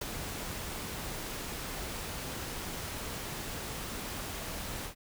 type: noise with ADSR envelope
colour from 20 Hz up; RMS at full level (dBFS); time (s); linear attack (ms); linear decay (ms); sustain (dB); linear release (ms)
pink; -35; 0.01-4.95; 7; 13; -4; 100
effects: none